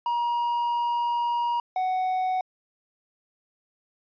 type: tone pair in turn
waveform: triangle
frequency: 951 / 744 Hz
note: A#5 / F#5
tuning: +34 / +9 cents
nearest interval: major third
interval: 425 cents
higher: first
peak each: -21 dBFS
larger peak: neither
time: 0.06-1.6 / 1.76-2.41 s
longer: first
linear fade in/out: 2 ms
effects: resampled to 11025 Hz